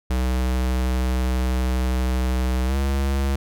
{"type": "tone with pitch glide", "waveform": "square", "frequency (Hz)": [63.4, 68.34], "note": ["B1", "C#2"], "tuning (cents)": [46, -24], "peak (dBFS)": -20, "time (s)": [0.1, 3.36], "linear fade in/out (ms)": 5, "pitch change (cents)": 130, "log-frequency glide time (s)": [2.66, 2.76], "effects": []}